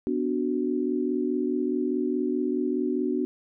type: chord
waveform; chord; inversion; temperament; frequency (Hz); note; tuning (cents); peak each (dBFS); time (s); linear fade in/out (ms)
sine; B minor; none; equal with one note detuned; 248.9 / 293.7 / 370; B3 / D4 / F#4; +14 / 0 / 0; -28; 0.07-3.25; 0
effects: none